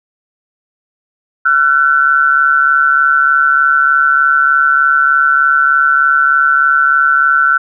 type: tone pair together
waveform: sine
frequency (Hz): 1356.7 / 1500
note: E6 / F#6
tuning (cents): +49 / +23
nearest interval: major second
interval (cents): 174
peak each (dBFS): -10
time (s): 1.45-7.58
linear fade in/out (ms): 10
effects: none